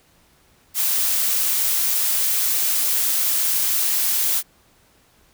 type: noise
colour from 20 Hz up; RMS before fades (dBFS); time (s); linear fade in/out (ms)
blue; -20; 0.74-4.43; 50
effects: pink hiss -57 dBFS RMS until 5.33 s